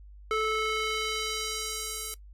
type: tone with band-pass filter sweep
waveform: square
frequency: 435.9 Hz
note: A4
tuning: 16 cents flat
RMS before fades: -31 dBFS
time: 0.31-2.14 s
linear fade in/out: 0 ms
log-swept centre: 1400 to 11000 Hz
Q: 0.92
effects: noise-tail reverb RT60 0.1 s tail -19 dB re dry + added 50 Hz sine -46 dBFS peak until 2.33 s